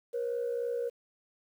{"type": "tone pair together", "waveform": "sine", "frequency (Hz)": [476.7, 540], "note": ["A#4", "C#5"], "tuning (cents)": [39, -45], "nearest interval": "major second", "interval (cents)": 216, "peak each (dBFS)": [-30, -36], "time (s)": [0.13, 0.9], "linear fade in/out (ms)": 20, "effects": ["tanh soft clip ceiling -25 dBFS", "10-bit"]}